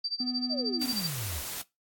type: tone with tremolo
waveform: sine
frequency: 4664 Hz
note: D8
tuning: 13 cents flat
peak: -27 dBFS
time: 0.04-1.07 s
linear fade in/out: 5 ms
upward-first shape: sine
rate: 13 Hz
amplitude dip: 90%
type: tone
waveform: triangle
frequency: 250 Hz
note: B3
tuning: 21 cents sharp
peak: -30 dBFS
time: 0.2-0.93 s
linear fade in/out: 5 ms
type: exponential sweep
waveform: sine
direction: down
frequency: 677 to 66.8 Hz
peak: -34 dBFS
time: 0.49-1.43 s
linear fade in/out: 50 ms
type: noise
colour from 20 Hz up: white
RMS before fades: -37 dBFS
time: 0.81-1.62 s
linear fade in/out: 5 ms
effects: noise-tail reverb RT60 0.2 s tail -20 dB re dry + AAC 64 kbps